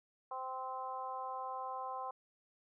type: harmonic tone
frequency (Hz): 259.9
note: C4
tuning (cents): -11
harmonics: 2 / 3 / 4 / 5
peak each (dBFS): -48 / -43 / -42 / -51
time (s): 0.31-2.11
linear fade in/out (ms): 5
effects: none